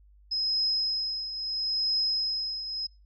sine tone with tremolo, 5110 Hz, D#8, 45 cents sharp, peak -23 dBFS, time 0.31-2.87 s, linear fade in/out 10 ms, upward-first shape triangle, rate 0.75 Hz, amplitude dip 70%, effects noise-tail reverb RT60 0.3 s tail -24 dB re dry + added 50 Hz sine -54 dBFS peak until 3.05 s

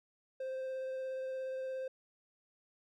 triangle tone with vibrato, 523.3 Hz, C5, in tune, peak -35 dBFS, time 0.4-1.88 s, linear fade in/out 5 ms, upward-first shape triangle, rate 17 Hz, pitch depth 12 cents each way, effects none

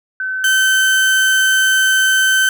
sine / 35% pulse tone pair in turn, 1526 / 1538.4 Hz, G6 / G6, -47 / -33 cents, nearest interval unison, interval 14 cents, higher second, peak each -18 / -9 dBFS, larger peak second, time 0.2-0.44 / 0.44-2.49 s, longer second, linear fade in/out 2 ms, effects none

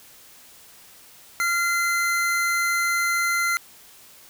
square tone pair together, 1386.5 / 2058 Hz, F6 / C7, -13 / -29 cents, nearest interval perfect fifth, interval 684 cents, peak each -24 dBFS, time 1.4-3.57 s, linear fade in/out 0 ms, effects white hiss -49 dBFS RMS until 4.29 s

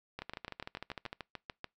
two click trains, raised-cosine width 0.3 ms, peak -24 / -24 dBFS, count 11 / 13, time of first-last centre 0.19-1.643 / 0.22-1.129 s, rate 6.88 / 13.2 Hz, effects noise-tail reverb RT60 0.2 s tail -25 dB re dry

